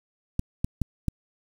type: clicks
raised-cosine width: 5 ms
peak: -12 dBFS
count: 4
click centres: 0.394 / 0.645 / 0.817 / 1.083 s
effects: 7-bit